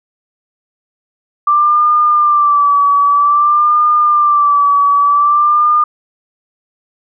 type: tone with vibrato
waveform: sine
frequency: 1174.7 Hz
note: D6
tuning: in tune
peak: -7 dBFS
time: 1.47-5.84 s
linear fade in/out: 5 ms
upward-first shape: sine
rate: 0.52 Hz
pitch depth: 52 cents each way
effects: none